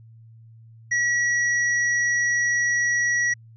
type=tone; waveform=square; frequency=1926 Hz; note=B6; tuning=44 cents flat; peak=-20 dBFS; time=0.91-3.34 s; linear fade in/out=10 ms; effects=added 113 Hz sine -45 dBFS peak until 3.56 s + resampled to 16000 Hz